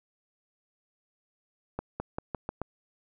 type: accelerating click train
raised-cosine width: 1 ms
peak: -18 dBFS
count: 6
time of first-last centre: 1.79-2.616 s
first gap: 210 ms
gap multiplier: 0.88
effects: none